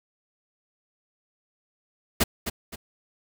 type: noise with echo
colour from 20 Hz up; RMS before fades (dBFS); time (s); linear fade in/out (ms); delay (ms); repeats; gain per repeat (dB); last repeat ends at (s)
pink; -20; 2.2-2.24; 10; 260; 2; -9; 2.76
effects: none